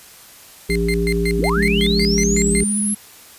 harmonic tone, 57.3 Hz, A#1, 29 cents flat, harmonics 1 / 3 / 5 / 7, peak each -21 / -21 / -28 / -20 dBFS, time 0.69-2.64 s, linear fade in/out 10 ms
35% pulse tone bursts, 2093 Hz, C7, in tune, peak -20 dBFS, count 11, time 0.7-2.605 s, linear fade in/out 0 ms, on 55 ms, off 130 ms
sine linear sweep, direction up, 138.59 to 11175 Hz, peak -20 dBFS, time 1.38-2.95 s, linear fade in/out 10 ms
sine tone with vibrato, 207.7 Hz, G#3, in tune, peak -19 dBFS, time 1.56-2.95 s, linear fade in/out 20 ms, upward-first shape sine, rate 15 Hz, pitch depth 22 cents each way
effects white hiss -43 dBFS RMS until 3.38 s + resampled to 32000 Hz

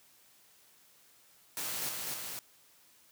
white noise with echo, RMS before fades -37 dBFS, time 1.57-1.89 s, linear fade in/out 0 ms, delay 250 ms, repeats 2, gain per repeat -2 dB, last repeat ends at 2.39 s, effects white hiss -63 dBFS RMS until 3.11 s + high-pass 80 Hz 12 dB/octave

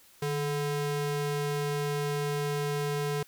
square ring-modulated tone, 290.8 Hz, D4, 17 cents flat, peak -26 dBFS, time 0.22-3.23 s, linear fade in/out 5 ms, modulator 140 Hz, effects white hiss -58 dBFS RMS until 3.27 s

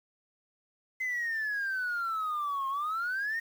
sine exponential two-way sweep, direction down then up, 2063 to 1066 to 1878 Hz, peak -28 dBFS, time 1-3.4 s, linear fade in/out 10 ms, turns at 2.68 s, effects tanh soft clip ceiling -27 dBFS + 9-bit

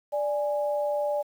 sine tone pair together, 587.3 / 829.5 Hz, D5 / G#5, 0 / -2 cents, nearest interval tritone, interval 598 cents, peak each -25 / -32 dBFS, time 0.12-1.23 s, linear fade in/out 20 ms, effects 9-bit

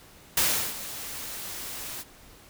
white noise with ADSR envelope, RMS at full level -22 dBFS, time 0.37-2.04 s, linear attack 4 ms, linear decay 360 ms, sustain -15 dB, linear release 34 ms, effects pink hiss -52 dBFS RMS until 2.49 s

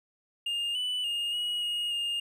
triangle tone with pitch steps, 2821 / 2980 / 2838 / 2903 / 2871 / 2827 Hz, F7 / F#7 / F7 / F#7 / F7 / F7, +17 / +12 / +27 / -34 / +47 / +20 cents, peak -27 dBFS, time 0.46-2.2 s, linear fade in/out 5 ms, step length 290 ms, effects none

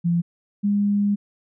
sine tone pair in turn, 171.2 / 203.6 Hz, F3 / G#3, -34 / -34 cents, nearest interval minor third, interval 300 cents, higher second, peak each -17 dBFS, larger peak neither, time 0.04-0.22 / 0.63-1.16 s, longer second, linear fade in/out 20 ms, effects none

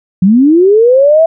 sine linear sweep, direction up, 174.61 to 666 Hz, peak -3 dBFS, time 0.22-1.26 s, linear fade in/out 5 ms, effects none

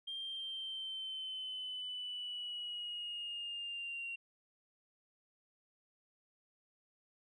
sine linear sweep, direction down, 3193 to 2751 Hz, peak -39 dBFS, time 0.07-4.16 s, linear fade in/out 10 ms, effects tanh soft clip ceiling -35 dBFS

